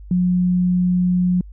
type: tone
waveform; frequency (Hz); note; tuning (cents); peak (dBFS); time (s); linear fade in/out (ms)
sine; 180; F#3; -47; -14; 0.11-1.41; 2
effects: added 50 Hz sine -35 dBFS peak until 1.52 s